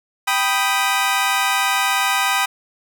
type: chord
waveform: 20% pulse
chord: G augmented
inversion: none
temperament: equal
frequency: 784 / 987.8 / 1244.5 Hz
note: G5 / B5 / D#6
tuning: 0 / 0 / 0 cents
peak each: -16 dBFS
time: 0.27-2.46 s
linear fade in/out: 10 ms
effects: none